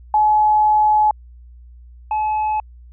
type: tone pair in turn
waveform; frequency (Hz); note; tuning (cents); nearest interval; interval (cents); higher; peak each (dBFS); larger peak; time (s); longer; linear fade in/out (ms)
sine / triangle; 851 / 856.9; G#5 / A5; +42 / -46; unison; 12; second; -11 / -15; first; 0.14-1.11 / 2.11-2.6; first; 2
effects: added 60 Hz sine -39 dBFS peak until 2.92 s + resampled to 8000 Hz